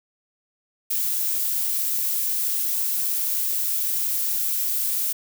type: noise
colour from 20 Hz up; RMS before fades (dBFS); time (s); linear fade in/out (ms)
violet; -24; 0.9-5.13; 10
effects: none